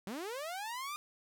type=linear sweep; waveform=sawtooth; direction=up; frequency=178.8 to 1227 Hz; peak=-35 dBFS; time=0.07-0.96 s; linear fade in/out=0 ms; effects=none